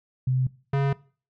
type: tone pair in turn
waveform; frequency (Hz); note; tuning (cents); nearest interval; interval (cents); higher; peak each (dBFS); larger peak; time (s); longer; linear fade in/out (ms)
sine / square; 129 / 138.71; C3 / C#3; -24 / +1; minor second; 125; second; -20 / -21; first; 0.27-0.47 / 0.73-0.93; neither; 5
effects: noise-tail reverb RT60 0.4 s tail -21 dB re dry + low-pass 2000 Hz 12 dB/octave